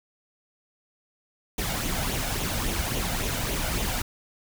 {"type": "noise with flanger", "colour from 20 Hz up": "pink", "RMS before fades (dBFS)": -28, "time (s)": [1.58, 4.02], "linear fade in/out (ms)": 5, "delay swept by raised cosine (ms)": [0.3, 1.4], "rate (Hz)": 3.6, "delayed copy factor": 0.5, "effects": []}